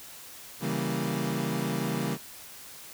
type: chord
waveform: 30% pulse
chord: C# diminished seventh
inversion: none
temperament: equal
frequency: 138.59 / 164.81 / 196 / 233.1 Hz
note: C#3 / E3 / G3 / Bb3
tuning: 0 / 0 / 0 / 0 cents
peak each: -31 dBFS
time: 0.6-2.18 s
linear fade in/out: 50 ms
effects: white hiss -46 dBFS RMS until 2.93 s